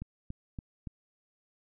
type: click train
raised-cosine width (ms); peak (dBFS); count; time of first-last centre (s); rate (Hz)
5; -26; 4; 0.02-0.872; 3.52
effects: none